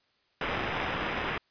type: noise with sample-and-hold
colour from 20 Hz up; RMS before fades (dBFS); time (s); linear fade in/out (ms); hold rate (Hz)
white; -32; 0.41-1.38; 2; 4410
effects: white hiss -70 dBFS RMS until 1.5 s + resampled to 11025 Hz